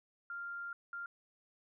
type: tone bursts at uneven times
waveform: sine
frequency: 1395 Hz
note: F6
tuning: 2 cents flat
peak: -40 dBFS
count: 2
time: 0.3-0.73 / 0.93-1.06 s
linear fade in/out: 2 ms
effects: none